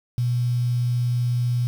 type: tone with quantisation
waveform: sine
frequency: 122 Hz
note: B2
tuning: 21 cents flat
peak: -19 dBFS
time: 0.18-1.67 s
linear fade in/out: 0 ms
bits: 7
effects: none